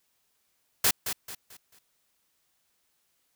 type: noise with echo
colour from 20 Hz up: white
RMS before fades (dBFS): -22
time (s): 0.84-0.91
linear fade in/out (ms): 5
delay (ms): 220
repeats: 4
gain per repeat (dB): -9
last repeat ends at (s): 1.79
effects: white hiss -73 dBFS RMS until 3.35 s